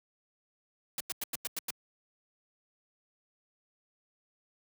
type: noise bursts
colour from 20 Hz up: white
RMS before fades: -35 dBFS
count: 7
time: 0.98-1.706 s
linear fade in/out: 2 ms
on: 24 ms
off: 93 ms
effects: high-pass 100 Hz 12 dB/octave